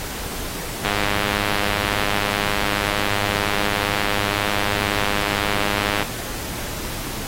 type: click train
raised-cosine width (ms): 0.3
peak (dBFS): -5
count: 529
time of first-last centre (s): 0.85-6.026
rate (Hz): 102
effects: pink hiss -30 dBFS RMS until 7.27 s + AAC 48 kbps